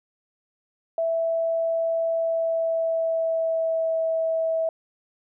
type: tone with pitch glide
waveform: sine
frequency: 659.3 to 650.2 Hz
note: E5 to E5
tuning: 0 to -24 cents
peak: -21 dBFS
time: 0.98-4.69 s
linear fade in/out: 2 ms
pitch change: -24 cents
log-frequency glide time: 2.12-4 s
effects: none